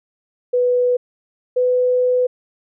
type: tone pair in turn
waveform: sine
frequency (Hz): 493.9 / 499.9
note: B4 / B4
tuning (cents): 0 / +21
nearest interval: unison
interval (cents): 21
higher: second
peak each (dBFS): -13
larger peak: neither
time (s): 0.53-0.97 / 1.56-2.27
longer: second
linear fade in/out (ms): 10
effects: none